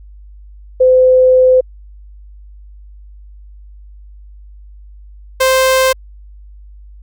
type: tone pair in turn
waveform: sine / sawtooth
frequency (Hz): 512 / 522.8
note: C5 / C5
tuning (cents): -38 / -1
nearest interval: unison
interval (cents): 37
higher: second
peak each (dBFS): -5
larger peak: neither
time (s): 0.8-1.61 / 5.4-5.93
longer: first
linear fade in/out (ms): 10
effects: added 50 Hz sine -34 dBFS peak until 7.02 s